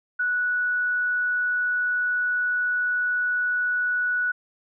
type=tone; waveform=sine; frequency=1473 Hz; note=F#6; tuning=8 cents flat; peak=-21 dBFS; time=0.19-4.32 s; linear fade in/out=10 ms; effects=none